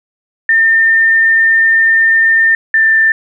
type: tone pair in turn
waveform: sine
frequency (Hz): 1807 / 1783.2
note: A6 / A6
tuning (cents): +46 / +23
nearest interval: unison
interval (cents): 23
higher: first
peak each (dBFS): -6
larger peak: neither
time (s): 0.49-2.55 / 2.74-3.12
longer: first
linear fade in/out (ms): 2
effects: none